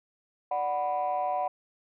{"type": "chord", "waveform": "sine", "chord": "B minor", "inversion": "first", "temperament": "equal", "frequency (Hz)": [587.3, 740, 987.8], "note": ["D5", "F#5", "B5"], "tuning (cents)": [0, 0, 0], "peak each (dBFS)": [-32, -27, -32], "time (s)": [0.51, 1.48], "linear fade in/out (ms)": 5, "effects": ["tanh soft clip ceiling -21 dBFS"]}